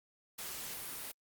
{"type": "noise", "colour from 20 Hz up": "white", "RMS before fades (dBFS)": -43, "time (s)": [0.38, 1.12], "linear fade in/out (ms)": 10, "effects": ["Opus 48 kbps"]}